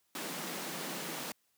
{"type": "high-pass noise", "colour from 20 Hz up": "pink", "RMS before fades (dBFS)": -40, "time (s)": [0.15, 1.32], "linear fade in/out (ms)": 2, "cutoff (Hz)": 150, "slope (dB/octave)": 96, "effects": ["white hiss -75 dBFS RMS until 1.57 s", "high-pass 80 Hz 12 dB/octave"]}